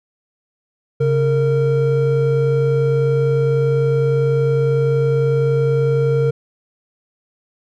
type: tone pair together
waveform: triangle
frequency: 136.7 / 460.9 Hz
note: C#3 / A#4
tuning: -24 / -20 cents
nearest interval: octave + major sixth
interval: 2104 cents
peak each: -14 dBFS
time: 1-6.31 s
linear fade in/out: 10 ms
effects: none